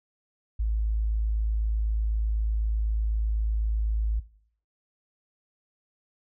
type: tone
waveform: sine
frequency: 54 Hz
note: A1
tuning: 32 cents flat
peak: -23 dBFS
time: 0.59-4.2 s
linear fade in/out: 10 ms
effects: noise-tail reverb RT60 0.6 s tail -19 dB re dry